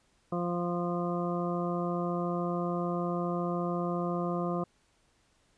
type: harmonic tone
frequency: 174.61 Hz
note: F3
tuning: in tune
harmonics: 1 / 2 / 3 / 4 / 6 / 7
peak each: -32 / -35 / -37 / -38 / -40 / -40 dBFS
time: 0.32-4.64 s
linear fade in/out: 5 ms
effects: pink hiss -69 dBFS RMS until 5.57 s + resampled to 22050 Hz